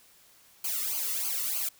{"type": "noise with flanger", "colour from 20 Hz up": "blue", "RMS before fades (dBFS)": -31, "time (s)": [0.64, 1.69], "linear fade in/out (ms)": 5, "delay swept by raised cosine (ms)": [0.54, 1.28], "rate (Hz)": 3.2, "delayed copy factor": -0.95, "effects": ["white hiss -59 dBFS RMS until 1.79 s"]}